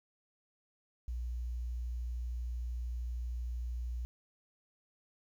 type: tone with vibrato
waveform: sine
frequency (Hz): 60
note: B1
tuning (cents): -49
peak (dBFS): -35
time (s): 1.08-4.05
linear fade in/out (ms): 0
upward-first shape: sine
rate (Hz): 13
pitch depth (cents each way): 8
effects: 11-bit